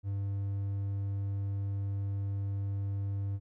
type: tone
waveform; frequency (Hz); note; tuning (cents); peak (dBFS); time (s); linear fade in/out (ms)
triangle; 99.3; G2; +23; -29; 0.03-3.4; 50
effects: none